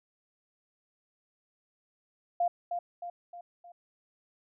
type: tone with echo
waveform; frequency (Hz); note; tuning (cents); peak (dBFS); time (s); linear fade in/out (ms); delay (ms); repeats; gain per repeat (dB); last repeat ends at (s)
sine; 698.5; F5; 0; -24; 2.4-2.48; 5; 310; 4; -6; 3.72
effects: none